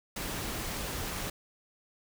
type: noise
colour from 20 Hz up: pink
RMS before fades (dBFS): -36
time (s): 0.16-1.3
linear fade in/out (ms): 5
effects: none